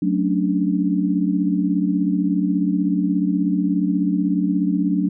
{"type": "chord", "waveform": "sine", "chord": "D major seventh", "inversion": "first", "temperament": "equal", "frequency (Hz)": [185, 220, 277.2, 293.7], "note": ["F#3", "A3", "C#4", "D4"], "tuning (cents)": [0, 0, 0, 0], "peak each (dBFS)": [-20, -25, -25, -21], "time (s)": [0.02, 5.09], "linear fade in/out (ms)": 5, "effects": []}